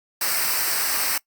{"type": "noise with comb filter", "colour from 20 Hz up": "white", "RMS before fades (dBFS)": -23, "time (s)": [0.21, 1.18], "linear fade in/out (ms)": 5, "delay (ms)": 0.29, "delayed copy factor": -0.7, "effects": ["noise-tail reverb RT60 0.1 s tail -23 dB re dry", "Opus 48 kbps"]}